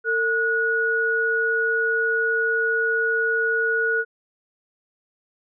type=tone pair together; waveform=sine; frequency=451.9 / 1458 Hz; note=A4 / F#6; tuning=+46 / -26 cents; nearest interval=octave + minor sixth; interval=2028 cents; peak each=-24 / -20 dBFS; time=0.04-4.05 s; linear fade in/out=50 ms; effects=none